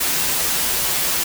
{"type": "noise with comb filter", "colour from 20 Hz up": "white", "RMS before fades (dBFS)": -20, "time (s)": [0, 1.24], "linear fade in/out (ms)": 10, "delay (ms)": 9.5, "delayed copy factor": -0.85, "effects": []}